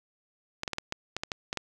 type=clicks; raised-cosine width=0.2 ms; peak=-14 dBFS; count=10; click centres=0.634 / 0.678 / 0.733 / 0.784 / 0.924 / 1.166 / 1.235 / 1.318 / 1.529 / 1.573 s; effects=none